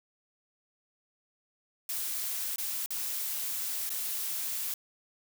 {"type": "noise with dropouts", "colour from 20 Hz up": "blue", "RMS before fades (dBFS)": -34, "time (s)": [1.89, 4.74], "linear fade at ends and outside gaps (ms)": 2, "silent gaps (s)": [[2.56, 2.582], [2.861, 2.905], [3.894, 3.902]], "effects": []}